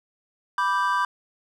triangle chord, G major, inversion first, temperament equal, 987.8 / 1174.7 / 1568 Hz, B5 / D6 / G6, 0 / 0 / 0 cents, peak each -22 / -23 / -25 dBFS, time 0.58-1.05 s, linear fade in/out 2 ms, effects none

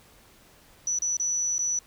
sine tone with dropouts, 5930 Hz, F#8, 3 cents sharp, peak -24 dBFS, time 0.87-1.79 s, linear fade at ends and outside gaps 2 ms, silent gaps 0.988-1.02 / 1.169-1.198 / 1.582-1.591 s, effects pink hiss -56 dBFS RMS until 1.86 s

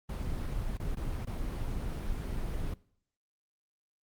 brown noise with dropouts, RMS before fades -34 dBFS, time 0.09-2.74 s, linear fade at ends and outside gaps 5 ms, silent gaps 0.773-0.798 / 0.951-0.968 / 1.251-1.269 s, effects noise-tail reverb RT60 0.6 s tail -22 dB re dry + Opus 24 kbps

